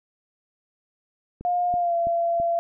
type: click train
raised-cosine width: 3 ms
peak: -24 dBFS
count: 4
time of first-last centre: 1.41-2.4 s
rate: 3.03 Hz
type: tone with pitch glide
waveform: sine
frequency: 710 to 680.7 Hz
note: F5 to F5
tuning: +28 to -45 cents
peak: -20 dBFS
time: 1.45-2.59 s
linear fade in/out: 0 ms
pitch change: -73 cents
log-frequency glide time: 1.75-1.95 s
effects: none